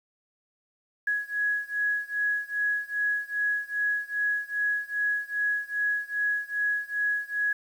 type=beating tone pair; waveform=sine; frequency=1672 / 1674.5 Hz; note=G#6 / G#6; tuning=+11 / +14 cents; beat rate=2.5 Hz; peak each=-28 / -29 dBFS; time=1.07-7.53 s; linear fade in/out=5 ms; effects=9-bit